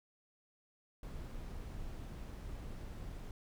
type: noise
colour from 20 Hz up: brown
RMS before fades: -45 dBFS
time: 1.03-3.31 s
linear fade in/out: 2 ms
effects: none